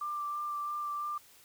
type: tone with vibrato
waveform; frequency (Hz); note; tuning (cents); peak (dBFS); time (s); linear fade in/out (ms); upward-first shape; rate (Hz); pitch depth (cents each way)
sine; 1182; D6; +11; -33; 0.01-1.18; 5; sine; 3; 14
effects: white hiss -59 dBFS RMS until 1.44 s